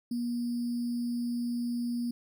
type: tone with sample-and-hold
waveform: sine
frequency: 239.4 Hz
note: A#3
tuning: 46 cents sharp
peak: -29 dBFS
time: 0.11-2.11 s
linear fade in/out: 5 ms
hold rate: 4900 Hz
effects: none